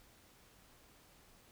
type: silence
effects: pink hiss -64 dBFS RMS until 1.51 s